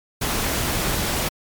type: noise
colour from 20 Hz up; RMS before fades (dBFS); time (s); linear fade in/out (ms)
pink; -23; 0.21-1.29; 10
effects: MP3 96 kbps